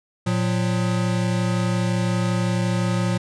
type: tone pair together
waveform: square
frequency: 114.41 / 180 Hz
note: A#2 / F#3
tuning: -32 / -47 cents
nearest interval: minor sixth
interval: 785 cents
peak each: -23 dBFS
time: 0.26-3.18 s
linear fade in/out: 10 ms
effects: resampled to 22050 Hz